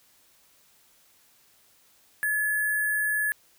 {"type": "tone with sample-and-hold", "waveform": "sine", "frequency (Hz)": 1708, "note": "G#6", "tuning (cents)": 48, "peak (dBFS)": -23, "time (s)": [2.23, 3.32], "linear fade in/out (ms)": 0, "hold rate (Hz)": 11025, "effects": ["white hiss -61 dBFS RMS until 3.58 s"]}